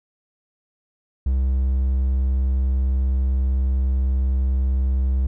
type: tone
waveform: triangle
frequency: 65.41 Hz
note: C2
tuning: in tune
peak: -15 dBFS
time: 1.26-5.27 s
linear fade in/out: 5 ms
effects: none